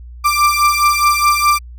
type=beating tone pair; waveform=35% pulse; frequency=1178 / 1182.8 Hz; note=D6 / D6; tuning=+5 / +12 cents; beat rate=4.8 Hz; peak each=-12 dBFS; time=0.24-1.59 s; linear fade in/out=20 ms; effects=added 60 Hz sine -31 dBFS peak until 1.78 s